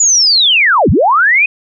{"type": "linear two-way sweep", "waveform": "sine", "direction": "down then up", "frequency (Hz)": [7040, 60.3, 2554], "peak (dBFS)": -6, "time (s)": [0, 1.46], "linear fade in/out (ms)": 5, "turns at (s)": 0.9, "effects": []}